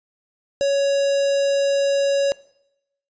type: tone with notch filter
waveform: square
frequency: 558 Hz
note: C#5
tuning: 11 cents sharp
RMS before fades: -19 dBFS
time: 0.61-2.32 s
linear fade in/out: 0 ms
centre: 2000 Hz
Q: 0.98
effects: noise-tail reverb RT60 0.8 s tail -21 dB re dry + resampled to 16000 Hz